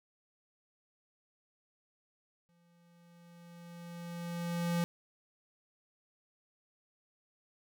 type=tone with exponential growth; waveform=square; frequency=171.6 Hz; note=F3; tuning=30 cents flat; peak=-29 dBFS; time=2.49-4.84 s; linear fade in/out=0 ms; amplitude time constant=510 ms; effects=none